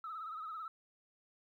sine tone with vibrato, 1285 Hz, E6, 45 cents flat, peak -40 dBFS, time 0.04-0.68 s, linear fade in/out 2 ms, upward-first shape sine, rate 18 Hz, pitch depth 70 cents each way, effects tanh soft clip ceiling -37 dBFS + 13-bit

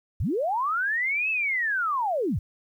sine linear two-way sweep, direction up then down, 52.6 to 2646 to 57.1 Hz, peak -23 dBFS, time 0.2-2.39 s, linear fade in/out 5 ms, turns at 1.3 s, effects 10-bit

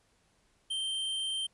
square tone, 3136 Hz, G7, in tune, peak -32 dBFS, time 0.7-1.47 s, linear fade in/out 10 ms, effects pink hiss -70 dBFS RMS until 1.53 s + resampled to 24000 Hz

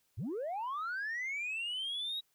sine linear sweep, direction up, 76.2 to 3846 Hz, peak -33 dBFS, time 0.17-2.21 s, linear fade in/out 20 ms, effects tanh soft clip ceiling -33 dBFS + white hiss -75 dBFS RMS until 2.34 s

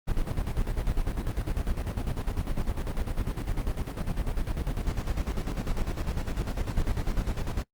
brown noise with tremolo, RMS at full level -27 dBFS, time 0.07-7.64 s, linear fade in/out 20 ms, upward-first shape square, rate 10 Hz, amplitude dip 65%, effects noise-tail reverb RT60 0.1 s tail -21 dB re dry + Opus 32 kbps

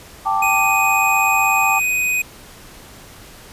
sine chord, G suspended second, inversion none, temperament equal, 784 / 880 / 1174.7 Hz, G5 / A5 / D6, 0 / 0 / 0 cents, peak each -20 dBFS, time 0.25-1.8 s, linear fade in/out 20 ms
square tone, 2498 Hz, D#7, 6 cents sharp, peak -17 dBFS, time 0.42-2.22 s, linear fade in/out 5 ms
effects pink hiss -41 dBFS RMS until 3.52 s + resampled to 32000 Hz

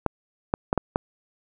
clicks, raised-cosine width 1 ms, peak -7 dBFS, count 5, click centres 0.063 / 0.539 / 0.729 / 0.777 / 0.959 s, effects none

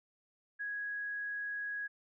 sine tone, 1661.2 Hz, G#6, in tune, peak -36 dBFS, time 0.59-1.88 s, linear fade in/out 20 ms, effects none

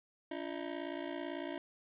25% pulse ring-modulated tone, 315.4 Hz, D#4, 24 cents sharp, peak -32 dBFS, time 0.31-1.58 s, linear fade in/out 2 ms, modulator 29 Hz, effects resampled to 8000 Hz + 10-bit

